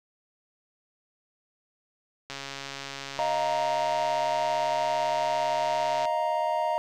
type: click train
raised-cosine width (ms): 0.2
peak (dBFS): -19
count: 519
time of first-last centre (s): 2.3-6.054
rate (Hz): 138
type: chord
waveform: triangle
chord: Eb suspended second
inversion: none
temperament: just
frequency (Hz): 622.3 / 700 / 933.4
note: Eb5 / F5 / Bb5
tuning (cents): 0 / +4 / +2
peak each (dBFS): -27 / -28 / -26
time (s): 3.19-6.78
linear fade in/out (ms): 0
effects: none